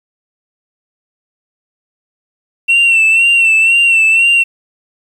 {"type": "tone with vibrato", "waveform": "sine", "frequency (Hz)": 2705, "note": "E7", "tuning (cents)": 44, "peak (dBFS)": -4, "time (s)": [2.68, 4.44], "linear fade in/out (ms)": 20, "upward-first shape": "sine", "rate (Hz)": 2, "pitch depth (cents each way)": 49, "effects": ["tanh soft clip ceiling -5 dBFS", "7-bit"]}